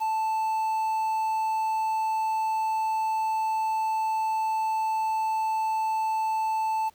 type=tone with quantisation; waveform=triangle; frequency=880 Hz; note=A5; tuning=in tune; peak=-22 dBFS; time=0-6.9 s; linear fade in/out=20 ms; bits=8; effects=pink hiss -62 dBFS RMS until 6.94 s